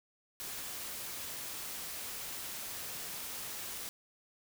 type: noise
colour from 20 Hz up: white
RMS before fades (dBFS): -42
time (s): 0.4-3.89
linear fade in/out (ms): 0
effects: none